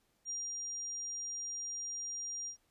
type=tone with ADSR envelope; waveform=sine; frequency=5700 Hz; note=F8; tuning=34 cents sharp; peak=-36 dBFS; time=0.25-2.57 s; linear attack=48 ms; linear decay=230 ms; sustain=-2 dB; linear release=96 ms; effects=pink hiss -75 dBFS RMS until 2.7 s + resampled to 32000 Hz